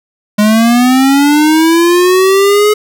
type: linear sweep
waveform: square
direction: up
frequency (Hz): 206.3 to 425.2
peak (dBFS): -6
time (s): 0.38-2.74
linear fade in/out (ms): 10
effects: none